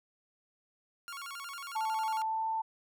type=tone with vibrato; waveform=sawtooth; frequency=1244.5 Hz; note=D#6; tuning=in tune; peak=-37 dBFS; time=1.08-2.22 s; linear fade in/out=0 ms; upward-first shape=square; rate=11 Hz; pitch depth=200 cents each way
type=tone with pitch glide; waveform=sine; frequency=880 to 888.7 Hz; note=A5 to A5; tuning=0 to +17 cents; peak=-30 dBFS; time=1.75-2.62 s; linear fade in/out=10 ms; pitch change=+17 cents; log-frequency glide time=2.2-2.44 s
effects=none